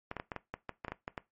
clicks, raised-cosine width 0.5 ms, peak -22 dBFS, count 12, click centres 0.114 / 0.167 / 0.199 / 0.318 / 0.363 / 0.54 / 0.693 / 0.848 / 0.882 / 0.92 / 1.079 / 1.178 s, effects noise-tail reverb RT60 0.2 s tail -18 dB re dry + MP3 32 kbps

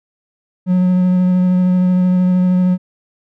triangle tone with vibrato, 182.1 Hz, F#3, 27 cents flat, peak -8 dBFS, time 0.66-2.78 s, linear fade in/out 50 ms, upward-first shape sine, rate 13 Hz, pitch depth 12 cents each way, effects none

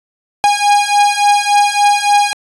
45% pulse beating tone pair, 818 / 821.5 Hz, G#5 / G#5, -26 / -19 cents, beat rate 3.5 Hz, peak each -12 dBFS, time 0.44-2.33 s, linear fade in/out 0 ms, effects resampled to 24000 Hz

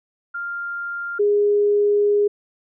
sine tone pair in turn, 1396.9 / 411.7 Hz, F6 / G#4, 0 / -15 cents, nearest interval octave + major sixth, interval 2115 cents, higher first, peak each -25 / -14 dBFS, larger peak second, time 0.34-1.19 / 1.19-2.28 s, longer second, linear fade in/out 10 ms, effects none

